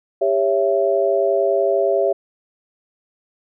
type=chord; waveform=sine; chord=C# diminished; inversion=second; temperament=just; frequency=399.1 / 554.4 / 665.2 Hz; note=G4 / C#5 / E5; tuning=+31 / 0 / +16 cents; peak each=-19 dBFS; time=0.21-2.13 s; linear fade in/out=10 ms; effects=none